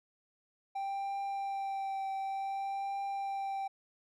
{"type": "tone with vibrato", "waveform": "triangle", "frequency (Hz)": 784, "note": "G5", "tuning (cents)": 0, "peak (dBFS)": -32, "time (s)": [0.75, 3.68], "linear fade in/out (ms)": 10, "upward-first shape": "triangle", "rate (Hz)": 0.55, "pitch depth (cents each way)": 19, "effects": []}